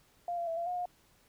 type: tone with pitch steps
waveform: sine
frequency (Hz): 698 / 686 / 660 / 683 / 718 / 713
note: F5 / F5 / E5 / F5 / F5 / F5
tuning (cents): -1 / -31 / +2 / -39 / +48 / +36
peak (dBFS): -32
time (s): 0.28-0.856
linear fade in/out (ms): 2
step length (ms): 96
effects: pink hiss -66 dBFS RMS until 1.28 s